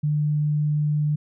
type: tone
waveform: sine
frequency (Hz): 149.5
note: D3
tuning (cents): +31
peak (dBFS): -19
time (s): 0.03-1.16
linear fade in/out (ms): 10
effects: none